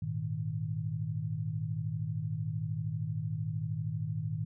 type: chord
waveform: sine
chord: Ab suspended second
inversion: none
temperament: just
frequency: 103.83 / 116.8 / 155.74 Hz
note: Ab2 / Bb2 / Eb3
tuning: 0 / +4 / +2 cents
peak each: -37 / -37 / -35 dBFS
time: 0.02-4.45 s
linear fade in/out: 5 ms
effects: none